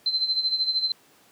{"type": "tone with tremolo", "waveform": "sine", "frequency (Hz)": 4088, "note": "C8", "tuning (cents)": -41, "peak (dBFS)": -19, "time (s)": [0.06, 0.92], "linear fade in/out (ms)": 2, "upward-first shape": "sine", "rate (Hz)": 13, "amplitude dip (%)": 70, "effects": ["pink hiss -57 dBFS RMS until 1.31 s", "high-pass 200 Hz 12 dB/octave"]}